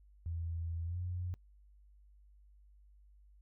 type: tone with pitch glide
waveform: sine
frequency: 83.4 to 89.39 Hz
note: E2 to F2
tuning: +21 to +41 cents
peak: -36 dBFS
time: 0.26-1.34 s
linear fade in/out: 0 ms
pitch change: +120 cents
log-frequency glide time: 0.85-0.98 s
effects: noise-tail reverb RT60 0.1 s tail -23 dB re dry + added 50 Hz sine -59 dBFS peak until 3.41 s